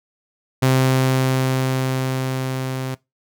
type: tone with level ramp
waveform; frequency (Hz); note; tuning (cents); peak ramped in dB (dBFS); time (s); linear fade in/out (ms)
sawtooth; 130.81; C3; 0; -9 to -20; 0.62-2.95; 10
effects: noise-tail reverb RT60 0.2 s tail -21 dB re dry